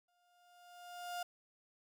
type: tone with exponential growth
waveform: 35% pulse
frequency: 707 Hz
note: F5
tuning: 21 cents sharp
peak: -36 dBFS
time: 0.08-1.23 s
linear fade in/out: 5 ms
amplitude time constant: 250 ms
effects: none